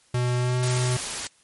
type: tone with pitch glide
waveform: square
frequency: 123.47 to 125.34 Hz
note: B2 to B2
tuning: 0 to +26 cents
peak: -22 dBFS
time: 0.14-0.97 s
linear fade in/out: 5 ms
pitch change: +26 cents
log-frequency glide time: 0.37-0.56 s
type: noise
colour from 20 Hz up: white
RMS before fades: -30 dBFS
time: 0.63-1.27 s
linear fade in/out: 0 ms
effects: white hiss -60 dBFS RMS until 1.43 s + MP3 48 kbps